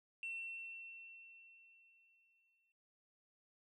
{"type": "tone with exponential decay", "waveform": "sine", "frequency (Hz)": 2703, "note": "E7", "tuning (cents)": 43, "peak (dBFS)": -40, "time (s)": [0.23, 2.72], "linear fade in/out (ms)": 1, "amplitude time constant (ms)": 540, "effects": ["noise-tail reverb RT60 0.3 s tail -20 dB re dry", "tanh soft clip ceiling -38 dBFS"]}